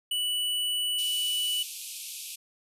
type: tone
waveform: square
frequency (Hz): 2960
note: F#7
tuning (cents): 0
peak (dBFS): -27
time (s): 0.11-1.63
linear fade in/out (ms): 5
type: band-pass noise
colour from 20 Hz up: white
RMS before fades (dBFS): -40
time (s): 0.98-2.36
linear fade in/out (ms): 10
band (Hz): 2400 to 13000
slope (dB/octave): 96
effects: none